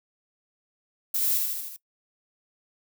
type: noise with echo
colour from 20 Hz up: violet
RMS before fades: -26 dBFS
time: 1.14-1.38 s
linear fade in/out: 5 ms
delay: 77 ms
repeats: 5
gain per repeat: -3 dB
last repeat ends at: 1.765 s
effects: noise-tail reverb RT60 0.1 s tail -20 dB re dry